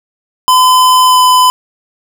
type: tone with pitch glide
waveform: square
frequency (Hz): 1016 to 1009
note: B5 to B5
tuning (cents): +49 to +37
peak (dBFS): -5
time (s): 0.48-1.5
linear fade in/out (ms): 0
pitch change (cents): -12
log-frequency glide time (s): 1.07-1.19
effects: 7-bit